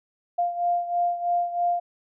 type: beating tone pair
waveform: sine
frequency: 698.5 / 701.6 Hz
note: F5 / F5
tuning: 0 / +8 cents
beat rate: 3.1 Hz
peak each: -23 / -28 dBFS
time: 0.38-1.8 s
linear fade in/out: 10 ms
effects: none